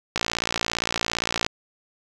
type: click train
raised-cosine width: 0.2 ms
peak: -5 dBFS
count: 76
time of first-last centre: 0.16-1.464 s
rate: 57.5 Hz
effects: none